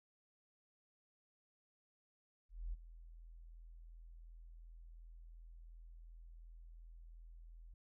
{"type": "tone with ADSR envelope", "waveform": "sine", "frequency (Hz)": 41.39, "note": "E1", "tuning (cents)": 8, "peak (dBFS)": -38, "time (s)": [2.49, 7.74], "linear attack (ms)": 240, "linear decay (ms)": 24, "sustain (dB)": -15, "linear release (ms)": 5, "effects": []}